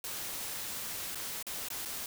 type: noise with dropouts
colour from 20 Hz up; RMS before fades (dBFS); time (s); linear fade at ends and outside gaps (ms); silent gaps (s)
white; -39; 0.04-2.06; 2; 1.148-1.155 / 1.427-1.467 / 1.686-1.702 / 1.852-1.856
effects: none